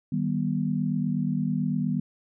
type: chord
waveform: sine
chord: Eb augmented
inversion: none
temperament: just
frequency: 155.56 / 194.45 / 243.1 Hz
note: Eb3 / G3 / B3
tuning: 0 / -14 / -27 cents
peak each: -28 dBFS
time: 0.12-2 s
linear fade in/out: 5 ms
effects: none